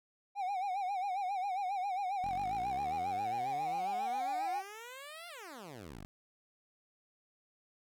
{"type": "tone with vibrato", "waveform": "triangle", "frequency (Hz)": 770, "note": "G5", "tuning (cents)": -31, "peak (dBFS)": -31, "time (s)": [0.35, 4.63], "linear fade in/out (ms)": 50, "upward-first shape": "sine", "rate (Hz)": 7.4, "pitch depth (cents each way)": 110}
{"type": "exponential two-way sweep", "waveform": "10% pulse", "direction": "up then down", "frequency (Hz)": [42, 710, 42], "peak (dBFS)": -38, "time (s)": [2.24, 6.05], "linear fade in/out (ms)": 0, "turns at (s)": 5.28}
{"effects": []}